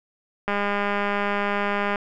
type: click train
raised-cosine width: 0.5 ms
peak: -10 dBFS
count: 301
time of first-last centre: 0.48-1.958 s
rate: 203 Hz
effects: none